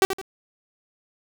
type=tone with echo; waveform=sawtooth; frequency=384.4 Hz; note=G4; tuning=34 cents flat; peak=-10 dBFS; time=0.02-0.05 s; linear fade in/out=0 ms; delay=82 ms; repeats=2; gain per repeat=-9 dB; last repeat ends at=0.214 s; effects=none